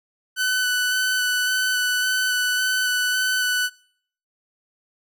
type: tone with vibrato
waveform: sawtooth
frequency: 1500 Hz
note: F#6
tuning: 23 cents sharp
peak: -16 dBFS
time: 0.36-3.7 s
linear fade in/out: 50 ms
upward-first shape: square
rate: 1.8 Hz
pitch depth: 10 cents each way
effects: noise-tail reverb RT60 0.6 s tail -23 dB re dry